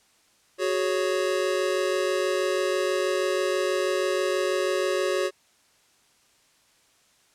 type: chord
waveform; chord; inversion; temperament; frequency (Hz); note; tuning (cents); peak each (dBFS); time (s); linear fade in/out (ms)
square; F# suspended second; none; just; 370 / 416.2 / 555; F#4 / G#4 / C#5; 0 / +4 / +2; -27 / -30 / -28; 0.58-5.31; 50
effects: white hiss -62 dBFS RMS until 7.34 s + low-pass 9000 Hz 12 dB/octave